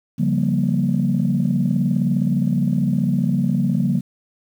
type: chord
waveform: sine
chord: G half-diminished seventh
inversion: second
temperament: just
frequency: 141.12 / 176.4 / 196 / 235.2 Hz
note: Db3 / F3 / G3 / Bb3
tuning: +31 / +18 / 0 / +16 cents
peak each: -21 dBFS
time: 0.18-4.01 s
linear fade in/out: 20 ms
effects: tanh soft clip ceiling -8 dBFS + 8-bit